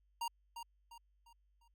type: tone with echo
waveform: square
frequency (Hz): 935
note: A#5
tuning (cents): +5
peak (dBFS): -37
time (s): 0.21-0.28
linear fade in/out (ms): 5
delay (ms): 350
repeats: 4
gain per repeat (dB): -8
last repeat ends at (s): 1.68
effects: added 50 Hz sine -70 dBFS peak until 1.74 s